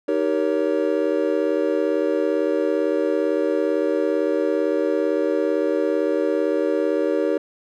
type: chord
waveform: triangle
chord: Eb dominant seventh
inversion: none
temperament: just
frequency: 311.1 / 388.9 / 466.7 / 560 Hz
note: Eb4 / G4 / Bb4 / Db5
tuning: 0 / -14 / +2 / +18 cents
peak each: -22 dBFS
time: 0.08-7.38 s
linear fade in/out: 5 ms
effects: none